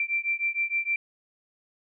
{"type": "beating tone pair", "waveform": "sine", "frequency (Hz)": [2349, 2355.5], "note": ["D7", "D7"], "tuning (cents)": [0, 5], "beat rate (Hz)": 6.5, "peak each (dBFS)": -28, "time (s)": [0, 0.96], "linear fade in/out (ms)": 2, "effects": []}